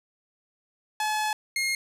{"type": "tone pair in turn", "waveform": "sawtooth", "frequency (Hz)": [856, 2141], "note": ["A5", "C7"], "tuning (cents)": [-48, 39], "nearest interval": "octave + major third", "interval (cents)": 1587, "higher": "second", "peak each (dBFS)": -21, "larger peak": "neither", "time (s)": [[1, 1.33], [1.56, 1.75]], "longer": "first", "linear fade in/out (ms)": 2, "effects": ["low-pass 12000 Hz 12 dB/octave", "10-bit"]}